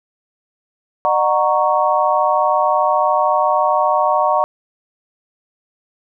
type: chord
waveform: sine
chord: D# minor seventh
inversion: none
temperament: equal with one note detuned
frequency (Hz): 606.6 / 740 / 932.3 / 1108.7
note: D#5 / F#5 / A#5 / C#6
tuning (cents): -44 / 0 / 0 / 0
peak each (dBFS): -18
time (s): 1.05-4.44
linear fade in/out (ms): 0
effects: none